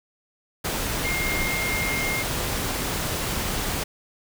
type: tone in noise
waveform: sine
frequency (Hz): 2126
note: C7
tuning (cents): +27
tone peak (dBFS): -26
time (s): 1.04-2.23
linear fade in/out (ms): 10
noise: pink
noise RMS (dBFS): -27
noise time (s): 0.64-3.84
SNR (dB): -2
effects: none